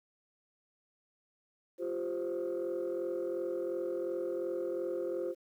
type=chord; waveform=sine; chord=F suspended second; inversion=none; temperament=equal; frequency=349.2 / 392 / 523.3 Hz; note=F4 / G4 / C5; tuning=0 / 0 / 0 cents; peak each=-35 / -38 / -35 dBFS; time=1.78-5.35 s; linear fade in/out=50 ms; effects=tanh soft clip ceiling -28 dBFS + 11-bit